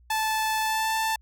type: tone with pitch glide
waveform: sawtooth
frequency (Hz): 874 to 885.2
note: A5 to A5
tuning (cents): -12 to +10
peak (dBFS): -20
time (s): 0.1-1.16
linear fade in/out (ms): 5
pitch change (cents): +22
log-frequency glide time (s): 0.61-0.95
effects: added 60 Hz sine -53 dBFS peak until 1.21 s